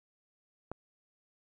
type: click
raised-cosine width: 1 ms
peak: -24 dBFS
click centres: 0.716 s
effects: none